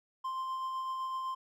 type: tone with tremolo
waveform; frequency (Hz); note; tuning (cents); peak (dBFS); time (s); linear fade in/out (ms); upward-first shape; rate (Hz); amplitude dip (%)
triangle; 1046.5; C6; 0; -31; 0.24-1.35; 10; sine; 7.9; 25
effects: none